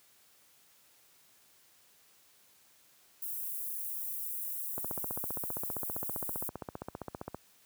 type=high-pass noise; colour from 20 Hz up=white; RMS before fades=-38 dBFS; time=3.22-6.49 s; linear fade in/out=5 ms; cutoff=11000 Hz; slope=24 dB/octave
type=click train; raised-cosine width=1 ms; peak=-24 dBFS; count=40; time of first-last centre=4.78-7.346 s; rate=15.2 Hz
effects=white hiss -64 dBFS RMS until 7.65 s + high-pass 60 Hz 12 dB/octave